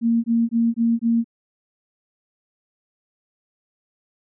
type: tone bursts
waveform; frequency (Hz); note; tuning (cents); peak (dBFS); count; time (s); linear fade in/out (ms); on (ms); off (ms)
sine; 231.4; A#3; -13; -15; 5; 0.01-1.244; 50; 230; 21
effects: none